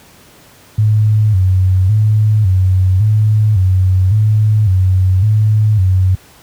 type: tone with vibrato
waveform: sine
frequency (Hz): 100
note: G2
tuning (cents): +35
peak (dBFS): -7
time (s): 0.78-6.15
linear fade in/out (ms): 5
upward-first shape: square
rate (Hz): 0.9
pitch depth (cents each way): 120
effects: pink hiss -43 dBFS RMS until 6.42 s + high-pass 60 Hz 12 dB/octave